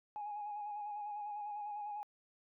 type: tone with vibrato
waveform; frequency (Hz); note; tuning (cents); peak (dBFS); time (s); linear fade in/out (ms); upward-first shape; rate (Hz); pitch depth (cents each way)
sine; 830.6; G#5; 0; -39; 0.16-2.03; 0; square; 10; 25
effects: tanh soft clip ceiling -35 dBFS